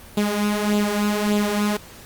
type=tone with flanger; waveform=sawtooth; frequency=207.7 Hz; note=G#3; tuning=in tune; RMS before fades=-21 dBFS; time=0.17-1.77 s; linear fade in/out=5 ms; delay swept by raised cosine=0.26 to 4.06 ms; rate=1.7 Hz; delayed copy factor=+0.6; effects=pink hiss -43 dBFS RMS until 2.05 s + Opus 32 kbps